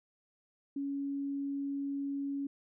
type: tone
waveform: sine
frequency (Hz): 279.3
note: C#4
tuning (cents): +13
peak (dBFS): -33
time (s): 0.76-2.47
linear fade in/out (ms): 5
effects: none